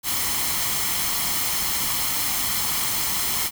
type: noise with comb filter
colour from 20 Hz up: white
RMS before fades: -24 dBFS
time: 0.03-3.51 s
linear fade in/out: 50 ms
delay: 0.95 ms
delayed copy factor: +0.5
effects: none

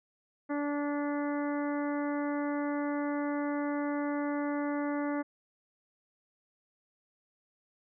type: harmonic tone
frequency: 290 Hz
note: D4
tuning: 22 cents flat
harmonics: 1 / 2 / 3 / 4 / 5 / 6 / 7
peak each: -31 / -37 / -41 / -43 / -45 / -47 / -48 dBFS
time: 0.49-5.23 s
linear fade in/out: 20 ms
effects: none

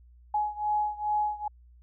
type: beating tone pair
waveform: sine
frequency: 840 / 842.4 Hz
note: G#5 / G#5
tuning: +19 / +24 cents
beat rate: 2.4 Hz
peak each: -28 / -30 dBFS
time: 0.34-1.48 s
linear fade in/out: 5 ms
effects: added 60 Hz sine -52 dBFS peak until 1.82 s

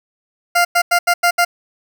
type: tone bursts at uneven times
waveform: 20% pulse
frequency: 698.5 Hz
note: F5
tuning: in tune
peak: -6 dBFS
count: 6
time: 0.55-0.65 / 0.75-0.82 / 0.91-0.99 / 1.07-1.14 / 1.23-1.31 / 1.38-1.45 s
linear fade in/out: 10 ms
effects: none

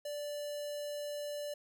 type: tone with notch filter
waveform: square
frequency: 585 Hz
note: D5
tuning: 7 cents flat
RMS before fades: -40 dBFS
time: 0.05-1.54 s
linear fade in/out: 5 ms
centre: 1600 Hz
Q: 1.9
effects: none

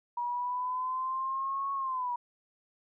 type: exponential two-way sweep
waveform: sine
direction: up then down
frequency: 958 to 1107 to 958 Hz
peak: -30 dBFS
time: 0.17-2.16 s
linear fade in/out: 5 ms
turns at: 1.73 s
effects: none

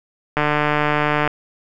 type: click train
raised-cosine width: 0.5 ms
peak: -3 dBFS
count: 136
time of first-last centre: 0.37-1.276 s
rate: 149 Hz
effects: none

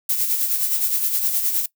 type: noise with tremolo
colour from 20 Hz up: violet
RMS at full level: -19 dBFS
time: 0.09-1.66 s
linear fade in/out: 5 ms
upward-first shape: sine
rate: 9.6 Hz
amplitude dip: 50%
effects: noise-tail reverb RT60 0.1 s tail -20 dB re dry

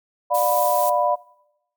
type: chord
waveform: sine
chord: B diminished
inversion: first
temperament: just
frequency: 592.7 / 711.2 / 987.8 Hz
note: D5 / F5 / B5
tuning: +16 / +31 / 0 cents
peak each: -21 dBFS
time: 0.3-1.16 s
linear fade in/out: 20 ms
type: noise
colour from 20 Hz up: violet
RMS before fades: -27 dBFS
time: 0.34-0.9 s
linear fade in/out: 10 ms
effects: noise-tail reverb RT60 0.8 s tail -21 dB re dry + MP3 96 kbps

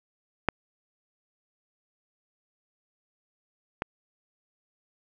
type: clicks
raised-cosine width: 0.5 ms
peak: -6 / -13 dBFS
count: 2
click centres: 0.487 / 3.821 s
effects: none

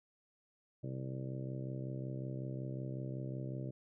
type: harmonic tone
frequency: 65.41 Hz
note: C2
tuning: in tune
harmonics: 2 / 3 / 4 / 5 / 6 / 7 / 8 / 9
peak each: -40 / -48 / -51 / -48 / -53 / -55 / -57 / -52 dBFS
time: 0.83-3.71 s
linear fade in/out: 10 ms
effects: none

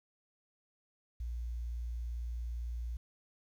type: tone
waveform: sine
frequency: 58.9 Hz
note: A#1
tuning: 19 cents sharp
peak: -35 dBFS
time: 1.2-2.97 s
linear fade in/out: 5 ms
effects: tanh soft clip ceiling -31 dBFS + 11-bit

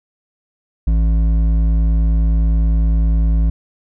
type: tone with hard clipping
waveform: sine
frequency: 54.9 Hz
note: A1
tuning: 3 cents flat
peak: -13 dBFS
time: 0.87-3.5 s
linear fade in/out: 5 ms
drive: 8 dB
effects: none

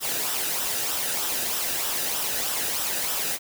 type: noise with flanger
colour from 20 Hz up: white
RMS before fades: -27 dBFS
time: 0-3.39 s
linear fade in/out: 50 ms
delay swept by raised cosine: 0.44 to 0.94 ms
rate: 3.2 Hz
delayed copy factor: -0.5
effects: none

